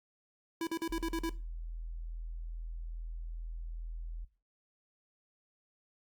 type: tone bursts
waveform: square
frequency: 330 Hz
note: E4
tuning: 2 cents sharp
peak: -33 dBFS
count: 7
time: 0.61-1.294 s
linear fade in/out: 2 ms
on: 60 ms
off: 44 ms
type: tone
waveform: sine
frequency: 41.2 Hz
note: E1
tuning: in tune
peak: -38 dBFS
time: 0.89-4.25 s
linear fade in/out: 10 ms
effects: noise-tail reverb RT60 0.3 s tail -17 dB re dry + Opus 48 kbps